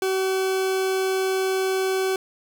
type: tone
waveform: 40% pulse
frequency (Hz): 380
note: F#4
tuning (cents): +46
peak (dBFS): -20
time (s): 0.02-2.16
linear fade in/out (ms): 2
effects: none